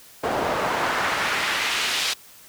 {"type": "noise with band-pass filter sweep", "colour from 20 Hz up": "pink", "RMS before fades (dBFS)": -24, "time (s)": [0.23, 2.14], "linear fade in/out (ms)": 10, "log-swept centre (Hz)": [590, 3900], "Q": 1.1, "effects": ["white hiss -48 dBFS RMS until 2.48 s"]}